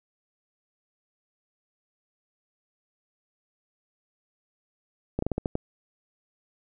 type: slowing click train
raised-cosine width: 2 ms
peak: -13 dBFS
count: 7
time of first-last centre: 5.19-5.554 s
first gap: 34 ms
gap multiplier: 1.23
effects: none